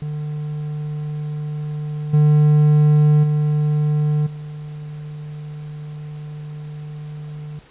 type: tone with level steps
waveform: triangle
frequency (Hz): 150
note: D3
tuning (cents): +37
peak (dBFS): -21 / -8 / -13 / -27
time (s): 0.02-7.59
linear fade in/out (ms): 0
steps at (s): 2.13 / 3.23 / 4.26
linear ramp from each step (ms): 10
effects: pink hiss -49 dBFS RMS until 7.7 s + resampled to 8000 Hz